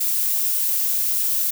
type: noise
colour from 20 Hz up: violet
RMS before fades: -21 dBFS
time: 0-1.51 s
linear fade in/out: 10 ms
effects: none